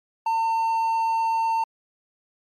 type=tone; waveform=triangle; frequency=904 Hz; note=A5; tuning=47 cents sharp; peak=-18 dBFS; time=0.26-1.64 s; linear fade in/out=5 ms; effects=MP3 64 kbps